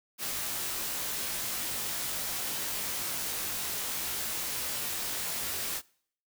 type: noise with comb filter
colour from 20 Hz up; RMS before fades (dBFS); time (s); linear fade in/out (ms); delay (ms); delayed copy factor
white; -34; 0.18-5.82; 50; 20; -0.7
effects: noise-tail reverb RT60 0.6 s tail -24 dB re dry